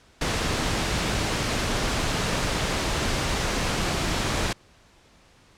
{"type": "noise", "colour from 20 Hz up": "pink", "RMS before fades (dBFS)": -25, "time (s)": [0.21, 4.53], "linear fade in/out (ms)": 5, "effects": ["pink hiss -56 dBFS RMS until 5.57 s", "low-pass 7000 Hz 12 dB/octave"]}